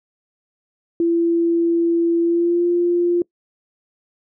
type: tone with pitch glide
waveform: sine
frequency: 337.4 to 348.3 Hz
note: E4 to F4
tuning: +40 to -5 cents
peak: -14 dBFS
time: 1-3.22 s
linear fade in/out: 2 ms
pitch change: +55 cents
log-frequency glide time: 2.21-2.66 s
effects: noise-tail reverb RT60 0.1 s tail -24 dB re dry